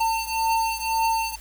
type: beating tone pair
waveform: square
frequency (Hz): 900 / 901.9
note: A5 / A5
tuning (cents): +39 / +43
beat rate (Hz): 1.9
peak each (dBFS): -24 / -27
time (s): 0-1.36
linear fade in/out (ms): 10
effects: added 50 Hz sine -42 dBFS peak until 1.4 s + white hiss -47 dBFS RMS until 1.4 s